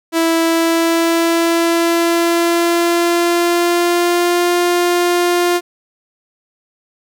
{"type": "tone with pitch glide", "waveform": "sawtooth", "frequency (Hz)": [329.6, 351.2], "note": ["E4", "F4"], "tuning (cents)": [0, 10], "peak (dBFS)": -8, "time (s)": [0.12, 5.61], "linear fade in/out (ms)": 50, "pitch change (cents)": 110, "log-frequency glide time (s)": [0.4, 4.56], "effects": []}